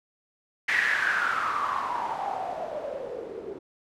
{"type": "noise with low-pass filter sweep", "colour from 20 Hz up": "blue", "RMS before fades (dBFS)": -29, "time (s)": [0.68, 3.59], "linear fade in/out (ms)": 10, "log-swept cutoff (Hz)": [2000, 380], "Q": 7.9, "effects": []}